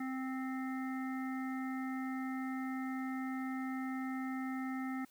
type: harmonic tone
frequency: 261.6 Hz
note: C4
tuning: in tune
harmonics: 1 / 3 / 5 / 7 / 8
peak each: -37 / -47 / -48 / -50 / -52 dBFS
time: 0-5.05 s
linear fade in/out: 5 ms
effects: white hiss -67 dBFS RMS until 5.1 s